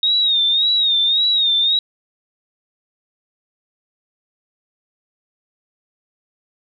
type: tone with vibrato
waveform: sine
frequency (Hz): 3729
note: A#7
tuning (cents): 0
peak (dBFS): -13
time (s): 0.03-1.79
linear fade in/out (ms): 2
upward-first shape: sine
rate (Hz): 1.8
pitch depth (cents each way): 86
effects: none